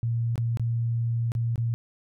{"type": "tone with dropouts", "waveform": "sine", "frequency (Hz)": 116.54, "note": "A#2", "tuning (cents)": 0, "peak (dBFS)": -23, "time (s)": [0.03, 1.74], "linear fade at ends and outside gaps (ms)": 0, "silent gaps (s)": [[0.357, 0.379], [0.572, 0.596], [1.319, 1.351], [1.558, 1.579]], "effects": []}